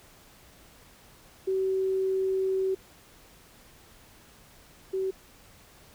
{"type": "tone pair in turn", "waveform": "sine", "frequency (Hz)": [380.9, 380.9], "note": ["G4", "G4"], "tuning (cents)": [-50, -50], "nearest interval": "unison", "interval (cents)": 0, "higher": "neither", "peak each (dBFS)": [-24, -26], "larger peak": "first", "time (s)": [[1.47, 2.75], [4.93, 5.11]], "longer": "first", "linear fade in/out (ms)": 10, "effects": ["pink hiss -55 dBFS RMS until 5.94 s"]}